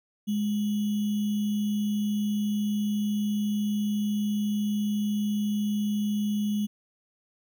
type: tone with sample-and-hold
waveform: sine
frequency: 208 Hz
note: G#3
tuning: 3 cents sharp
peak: -24 dBFS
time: 0.27-6.67 s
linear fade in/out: 20 ms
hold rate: 3150 Hz
effects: none

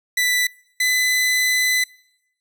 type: tone pair in turn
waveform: sawtooth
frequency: 1983 / 2008 Hz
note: B6 / B6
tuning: +7 / +28 cents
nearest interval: unison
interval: 21 cents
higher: second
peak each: -13 dBFS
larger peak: neither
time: 0.17-0.47 / 0.8-1.84 s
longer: second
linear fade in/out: 5 ms
effects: noise-tail reverb RT60 0.9 s tail -25 dB re dry

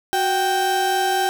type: tone pair together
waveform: 35% pulse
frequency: 370 / 784 Hz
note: F#4 / G5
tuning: 0 / 0 cents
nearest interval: octave + minor second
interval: 1300 cents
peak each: -22 / -17 dBFS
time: 0.13-1.29 s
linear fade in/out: 0 ms
effects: none

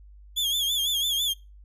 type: tone with vibrato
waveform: 40% pulse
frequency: 3362 Hz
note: G#7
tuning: 20 cents sharp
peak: -22 dBFS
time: 0.36-1.34 s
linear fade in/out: 20 ms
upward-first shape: sine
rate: 6 Hz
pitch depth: 91 cents each way
effects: noise-tail reverb RT60 0.3 s tail -26 dB re dry + added 50 Hz sine -46 dBFS peak until 1.64 s

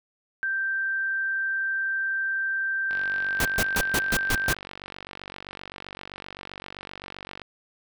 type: tone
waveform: sine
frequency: 1568 Hz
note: G6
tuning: in tune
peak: -24 dBFS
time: 0.43-4.54 s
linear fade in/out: 0 ms
type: click train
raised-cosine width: 0.3 ms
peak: -21 dBFS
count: 216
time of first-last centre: 2.91-7.417 s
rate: 47.7 Hz
type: noise bursts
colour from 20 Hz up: pink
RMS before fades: -24 dBFS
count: 7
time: 3.4-4.53 s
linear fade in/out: 2 ms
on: 50 ms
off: 130 ms
effects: none

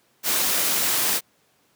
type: noise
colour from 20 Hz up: white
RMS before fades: -22 dBFS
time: 0.23-1.21 s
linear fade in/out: 50 ms
effects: pink hiss -63 dBFS RMS until 1.75 s + high-pass 150 Hz 12 dB/octave

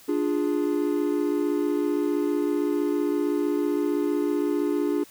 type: chord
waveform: triangle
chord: D diminished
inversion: none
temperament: equal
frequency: 293.7 / 349.2 / 415.3 Hz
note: D4 / F4 / Ab4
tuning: 0 / 0 / 0 cents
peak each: -23 / -25 / -26 dBFS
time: 0.08-5.04 s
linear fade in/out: 10 ms
effects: white hiss -51 dBFS RMS until 5.1 s

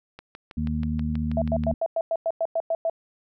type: click train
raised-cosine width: 0.3 ms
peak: -24 dBFS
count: 10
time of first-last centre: 0.19-1.637 s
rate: 6.22 Hz
type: harmonic tone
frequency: 77 Hz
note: D#2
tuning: 17 cents flat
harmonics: 1 / 2 / 3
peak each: -28 / -30 / -27 dBFS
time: 0.57-1.74 s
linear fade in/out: 5 ms
type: tone bursts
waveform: sine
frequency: 659.3 Hz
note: E5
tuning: in tune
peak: -21 dBFS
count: 11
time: 1.37-2.898 s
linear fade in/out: 2 ms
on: 48 ms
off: 100 ms
effects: none

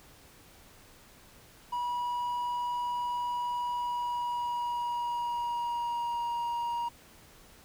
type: tone with pitch glide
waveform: triangle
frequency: 970 to 946.2 Hz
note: B5 to A#5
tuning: -31 to +26 cents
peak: -28 dBFS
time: 1.72-6.89 s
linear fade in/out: 10 ms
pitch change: -43 cents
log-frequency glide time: 3.72-6.26 s
effects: pink hiss -56 dBFS RMS until 7.64 s

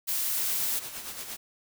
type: noise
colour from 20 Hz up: blue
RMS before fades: -29 dBFS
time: 0.07-0.8 s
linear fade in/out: 20 ms
type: noise with tremolo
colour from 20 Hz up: white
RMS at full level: -37 dBFS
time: 0.37-1.37 s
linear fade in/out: 10 ms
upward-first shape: sine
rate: 8.7 Hz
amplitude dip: 50%
effects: none

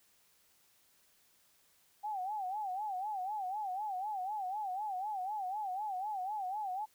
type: tone with vibrato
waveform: sine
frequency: 793 Hz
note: G5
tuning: 20 cents sharp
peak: -35 dBFS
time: 2.03-6.86 s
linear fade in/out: 20 ms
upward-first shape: sine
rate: 4 Hz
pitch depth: 150 cents each way
effects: white hiss -69 dBFS RMS until 6.94 s

